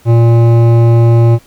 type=tone with hard clipping; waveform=sine; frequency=116.54 Hz; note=A#2; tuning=in tune; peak=-6 dBFS; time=0.05-1.39 s; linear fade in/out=50 ms; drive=13 dB; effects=pink hiss -45 dBFS RMS until 1.46 s